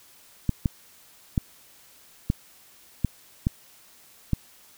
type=clicks; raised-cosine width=5 ms; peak=-9 dBFS; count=7; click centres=0.493 / 0.658 / 1.378 / 2.301 / 3.047 / 3.469 / 4.333 s; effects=white hiss -54 dBFS RMS until 4.77 s